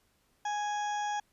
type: harmonic tone with a mistuned harmonic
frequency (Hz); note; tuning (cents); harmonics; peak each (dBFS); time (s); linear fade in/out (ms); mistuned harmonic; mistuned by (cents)
830.6; G#5; 0; 1 / 2 / 3 / 4 / 6 / 7 / 8; -31 / -40 / -51 / -46 / -56 / -51 / -49; 0.45-1.2; 5; 6; +40
effects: pink hiss -71 dBFS RMS until 1.32 s + resampled to 32000 Hz